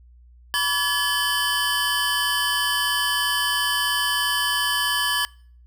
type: tone cluster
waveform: square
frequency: 983 / 1142 / 1708 / 3052 / 4629 Hz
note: B5 / D6 / G#6 / G7 / D8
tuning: -8 / -49 / +48 / -47 / -26 cents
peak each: -32 / -31 / -24 / -25 / -32 dBFS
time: 0.54-5.25 s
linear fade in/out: 0 ms
effects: noise-tail reverb RT60 0.5 s tail -25 dB re dry + added 60 Hz sine -47 dBFS peak until 5.66 s